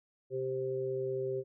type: harmonic tone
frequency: 130.81 Hz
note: C3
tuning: in tune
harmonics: 1 / 3 / 4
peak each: -42 / -33 / -39 dBFS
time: 0.3-1.44 s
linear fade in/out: 50 ms
effects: none